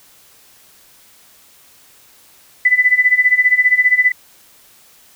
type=tone with tremolo; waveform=sine; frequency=1997 Hz; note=B6; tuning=19 cents sharp; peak=-6 dBFS; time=2.65-4.12 s; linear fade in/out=5 ms; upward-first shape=sine; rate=15 Hz; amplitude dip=85%; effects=white hiss -48 dBFS RMS until 5.15 s

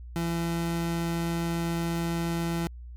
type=tone; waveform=30% pulse; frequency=168.3 Hz; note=E3; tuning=36 cents sharp; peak=-24 dBFS; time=0.16-2.67 s; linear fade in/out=0 ms; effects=added 60 Hz sine -39 dBFS peak until 2.96 s + MP3 96 kbps

